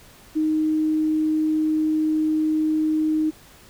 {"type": "tone", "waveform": "sine", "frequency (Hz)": 311.1, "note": "D#4", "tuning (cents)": 0, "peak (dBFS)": -18, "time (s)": [0.35, 3.31], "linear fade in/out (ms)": 20, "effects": ["pink hiss -49 dBFS RMS until 3.69 s"]}